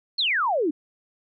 sine exponential sweep, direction down, 4435 to 277.2 Hz, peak -20 dBFS, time 0.18-0.71 s, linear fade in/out 10 ms, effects none

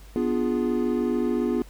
triangle chord, B diminished seventh, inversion none, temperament equal, 246.9 / 293.7 / 349.2 / 415.3 Hz, B3 / D4 / F4 / Ab4, 0 / 0 / 0 / 0 cents, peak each -23 / -29 / -25 / -27 dBFS, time 0.16-1.62 s, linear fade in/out 0 ms, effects added 50 Hz sine -44 dBFS peak until 1.69 s + pink hiss -53 dBFS RMS until 1.69 s

